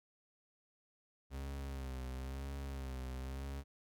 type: tone with vibrato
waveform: 40% pulse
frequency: 66.6 Hz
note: C2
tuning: 31 cents sharp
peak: -40 dBFS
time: 1.3-3.64 s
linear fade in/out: 50 ms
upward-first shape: sine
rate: 0.99 Hz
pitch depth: 62 cents each way
effects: none